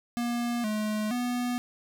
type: tone with pitch steps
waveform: square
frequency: 238.5 / 213.3 / 245.1 Hz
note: A#3 / G#3 / B3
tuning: +40 / +46 / -13 cents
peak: -28 dBFS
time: 0.17-1.58 s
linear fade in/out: 0 ms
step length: 470 ms
effects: none